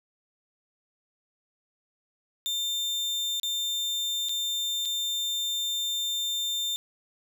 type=tone with dropouts; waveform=35% pulse; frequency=3600 Hz; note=A7; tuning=39 cents sharp; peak=-25 dBFS; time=2.46-6.76 s; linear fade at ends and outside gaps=0 ms; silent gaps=3.398-3.432 / 4.286-4.293 / 4.852-4.856 s; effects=none